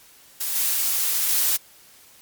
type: noise with level steps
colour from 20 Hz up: blue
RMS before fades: -26 / -22 / -20 dBFS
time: 0.4-1.57 s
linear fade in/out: 10 ms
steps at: 0.55 / 1.28 s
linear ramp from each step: 10 ms
effects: white hiss -51 dBFS RMS until 2.21 s + MP3 96 kbps